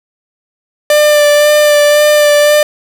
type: tone with vibrato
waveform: 45% pulse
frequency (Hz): 593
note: D5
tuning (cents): +17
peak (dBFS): -5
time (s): 0.9-2.63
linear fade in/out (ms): 2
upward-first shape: sine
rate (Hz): 1.9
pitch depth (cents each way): 17
effects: none